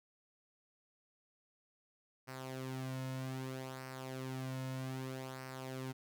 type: tone with flanger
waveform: sawtooth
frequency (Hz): 130.81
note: C3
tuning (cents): 0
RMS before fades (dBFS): -43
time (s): 2.27-5.93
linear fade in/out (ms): 20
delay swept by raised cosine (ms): 0.28 to 2.58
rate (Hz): 0.63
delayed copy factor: -0.6
effects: none